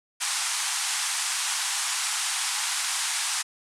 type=band-pass noise; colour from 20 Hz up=white; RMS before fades=-28 dBFS; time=0.2-3.43 s; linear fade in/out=20 ms; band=790 to 10000 Hz; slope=48 dB/octave; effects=none